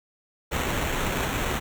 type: noise with sample-and-hold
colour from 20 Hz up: pink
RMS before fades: -27 dBFS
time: 0.51-1.6 s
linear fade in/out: 20 ms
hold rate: 4900 Hz
effects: none